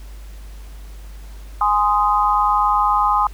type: chord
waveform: sine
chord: Ab major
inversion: none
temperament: just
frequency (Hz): 830.6 / 1038.3 / 1245.9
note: Ab5 / C6 / Eb6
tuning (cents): 0 / -14 / +2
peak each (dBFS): -18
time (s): 1.61-3.27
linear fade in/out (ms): 2
effects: added 50 Hz sine -33 dBFS peak until 3.33 s + pink hiss -48 dBFS RMS until 3.33 s